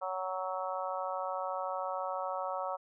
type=harmonic tone; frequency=186.4 Hz; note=F#3; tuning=13 cents sharp; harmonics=3 / 4 / 5 / 6 / 7; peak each=-38 / -39 / -40 / -41 / -41 dBFS; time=0.01-2.77 s; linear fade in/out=20 ms; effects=none